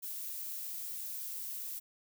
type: noise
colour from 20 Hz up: violet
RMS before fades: -41 dBFS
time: 0.02-1.8 s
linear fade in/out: 20 ms
effects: none